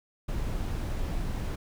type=noise; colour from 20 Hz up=brown; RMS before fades=-31 dBFS; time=0.28-1.56 s; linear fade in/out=10 ms; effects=none

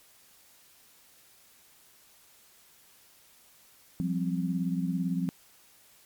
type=chord; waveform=sine; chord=F suspended second; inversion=none; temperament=equal with one note detuned; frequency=174.61 / 192.41 / 261.6 Hz; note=F3 / G3 / C4; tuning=0 / -32 / 0 cents; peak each=-29 / -33 / -33 dBFS; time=4-5.29 s; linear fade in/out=0 ms; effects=white hiss -59 dBFS RMS until 6.05 s + MP3 96 kbps

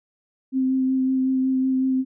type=tone with vibrato; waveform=sine; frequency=261.6 Hz; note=C4; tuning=in tune; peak=-18 dBFS; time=0.52-2.05 s; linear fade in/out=50 ms; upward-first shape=sine; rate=5.4 Hz; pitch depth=13 cents each way; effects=none

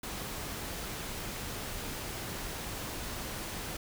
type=noise; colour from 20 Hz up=pink; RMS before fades=-39 dBFS; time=0.03-3.77 s; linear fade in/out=5 ms; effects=none

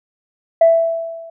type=tone with level ramp; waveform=sine; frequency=662 Hz; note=E5; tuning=7 cents sharp; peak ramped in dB=-4 to -33 dBFS; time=0.61-1.3 s; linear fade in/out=5 ms; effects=tanh soft clip ceiling -2 dBFS

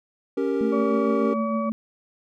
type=chord; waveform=triangle; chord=G diminished; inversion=second; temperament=equal; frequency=277.2 / 392 / 466.2 Hz; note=Db4 / G4 / Bb4; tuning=0 / 0 / 0 cents; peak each=-24 dBFS; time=0.37-1.34 s; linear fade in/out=5 ms
type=tone with tremolo; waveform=sine; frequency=222.2 Hz; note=A3; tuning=17 cents sharp; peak=-22 dBFS; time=0.61-1.72 s; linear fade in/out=0 ms; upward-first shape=triangle; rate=6.6 Hz; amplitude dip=45%
type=harmonic tone; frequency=570 Hz; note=C#5; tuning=48 cents sharp; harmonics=1 / 2 / 4; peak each=-28 / -29 / -45 dBFS; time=0.72-1.7 s; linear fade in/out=10 ms
effects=none

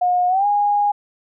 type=tone with pitch glide; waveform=sine; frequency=719 to 821.2 Hz; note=F#5 to G#5; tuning=-50 to -20 cents; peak=-14 dBFS; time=0.01-0.92 s; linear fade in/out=10 ms; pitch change=+230 cents; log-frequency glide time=0.28-0.46 s; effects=none

